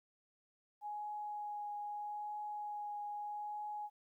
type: tone with vibrato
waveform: sine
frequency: 833 Hz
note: G#5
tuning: 5 cents sharp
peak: -40 dBFS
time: 0.81-3.9 s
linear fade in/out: 50 ms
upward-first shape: triangle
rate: 0.79 Hz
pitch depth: 12 cents each way
effects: 13-bit